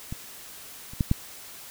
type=clicks; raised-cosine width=5 ms; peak=-20 / -29 / -10 / -8 dBFS; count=4; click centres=0.125 / 0.935 / 1.008 / 1.114 s; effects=white hiss -44 dBFS RMS until 1.7 s